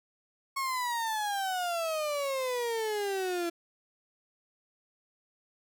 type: exponential sweep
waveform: 35% pulse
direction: down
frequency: 1100 to 336.4 Hz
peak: -28 dBFS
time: 0.56-3.5 s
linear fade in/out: 10 ms
effects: none